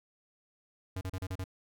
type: tone bursts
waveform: square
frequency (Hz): 93.4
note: F#2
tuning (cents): +17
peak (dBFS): -35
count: 6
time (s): 0.96-1.441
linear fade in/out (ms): 5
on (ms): 51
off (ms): 35
effects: none